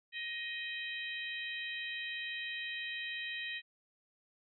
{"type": "harmonic tone with a mistuned harmonic", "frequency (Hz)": 626, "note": "D#5", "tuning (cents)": 10, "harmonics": [3, 4, 5, 6], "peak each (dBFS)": [-41, -43, -45, -47], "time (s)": [0.12, 3.62], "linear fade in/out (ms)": 50, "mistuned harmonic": 6, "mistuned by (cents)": 46, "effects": []}